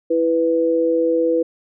sine tone pair together, 330.4 / 495 Hz, E4 / B4, +4 / +4 cents, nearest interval perfect fifth, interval 700 cents, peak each -19 / -16 dBFS, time 0.1-1.43 s, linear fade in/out 10 ms, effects none

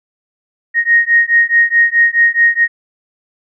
sine beating tone pair, 1864.7 / 1869.4 Hz, A#6 / A#6, 0 / +4 cents, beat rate 4.7 Hz, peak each -11 dBFS, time 0.74-2.68 s, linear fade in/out 50 ms, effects none

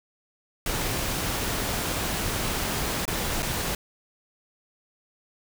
pink noise with dropouts, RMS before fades -28 dBFS, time 0.66-3.75 s, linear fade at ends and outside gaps 2 ms, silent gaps 3.054-3.078 / 3.423-3.428 s, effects none

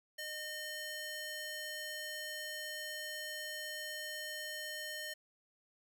square tone with high-pass filter, 611 Hz, D#5, 32 cents flat, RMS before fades -43 dBFS, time 0.18-5.14 s, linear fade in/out 10 ms, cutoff 1500 Hz, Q 0.88, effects none

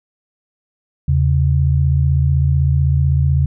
sine tone pair together, 80.73 / 136.6 Hz, E2 / C#3, -36 / -25 cents, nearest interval major sixth, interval 911 cents, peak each -14 dBFS, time 1.08-3.46 s, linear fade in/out 5 ms, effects none

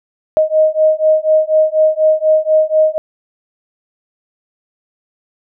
sine beating tone pair, 622.3 / 626.4 Hz, D#5 / D#5, 0 / +11 cents, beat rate 4.1 Hz, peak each -12 dBFS, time 0.37-2.98 s, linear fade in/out 0 ms, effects none

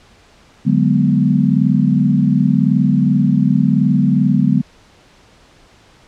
sine chord, G# half-diminished seventh, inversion second, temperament equal, 146.83 / 185 / 207.7 / 246.9 Hz, D3 / F#3 / G#3 / B3, 0 / 0 / 0 / 0 cents, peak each -16 dBFS, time 0.65-4.62 s, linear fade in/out 20 ms, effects pink hiss -48 dBFS RMS until 6.07 s + low-pass 6000 Hz 12 dB/octave

